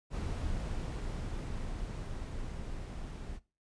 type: noise with level ramp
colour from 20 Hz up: brown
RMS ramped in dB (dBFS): -35 to -42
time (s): 0.1-3.4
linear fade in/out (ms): 50
effects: noise-tail reverb RT60 0.3 s tail -20 dB re dry + resampled to 22050 Hz